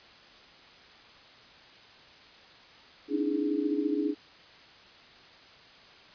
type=tone cluster; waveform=sine; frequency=267.6 / 293.2 / 308.6 / 322.6 / 416.4 Hz; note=C4 / D4 / D#4 / E4 / G#4; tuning=+39 / -3 / -14 / -37 / +5 cents; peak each=-38 / -29 / -35 / -33 / -33 dBFS; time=3.08-4.15 s; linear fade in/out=50 ms; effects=white hiss -53 dBFS RMS until 6.14 s + resampled to 11025 Hz